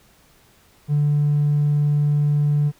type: tone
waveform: triangle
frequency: 146.83 Hz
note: D3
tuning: in tune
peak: -12 dBFS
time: 0.88-2.72 s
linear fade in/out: 50 ms
effects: tanh soft clip ceiling -12 dBFS + pink hiss -55 dBFS RMS until 2.79 s